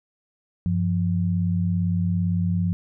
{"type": "tone pair together", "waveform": "sine", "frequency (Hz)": [96.2, 173.9], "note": ["G2", "F3"], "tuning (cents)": [-32, -7], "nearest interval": "minor seventh", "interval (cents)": 1025, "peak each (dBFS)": [-23, -22], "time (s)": [0.66, 2.73], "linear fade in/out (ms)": 0, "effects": []}